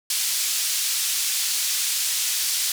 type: band-pass noise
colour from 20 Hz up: pink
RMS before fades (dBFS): -24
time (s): 0.1-2.72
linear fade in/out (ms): 2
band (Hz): 4200 to 13000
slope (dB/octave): 12
effects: none